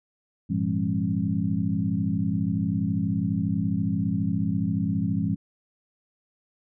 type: tone cluster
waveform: sine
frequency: 100.5 / 115 / 169.7 / 201.9 / 270.1 Hz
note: G2 / A#2 / F3 / G#3 / C#4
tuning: +44 / -23 / -49 / -49 / -45 cents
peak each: -31 / -32 / -27 / -27 / -31 dBFS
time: 0.49-5.36 s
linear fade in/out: 20 ms
effects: none